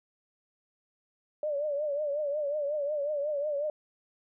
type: tone with vibrato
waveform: sine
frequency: 586 Hz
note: D5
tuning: 4 cents flat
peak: -28 dBFS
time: 1.43-3.7 s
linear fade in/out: 2 ms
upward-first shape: triangle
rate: 5.5 Hz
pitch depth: 98 cents each way
effects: none